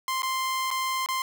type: tone with dropouts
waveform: sawtooth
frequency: 1046.5 Hz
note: C6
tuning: in tune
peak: -22 dBFS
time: 0.08-1.22 s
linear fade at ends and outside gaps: 1 ms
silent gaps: 0.221-0.231 / 0.705-0.712 / 1.061-1.087 s
effects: none